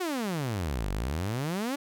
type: exponential two-way sweep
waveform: sawtooth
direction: down then up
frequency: 382.1 to 45.4 to 292.7 Hz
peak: -25 dBFS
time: 0-1.76 s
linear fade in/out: 10 ms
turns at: 0.9 s
effects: none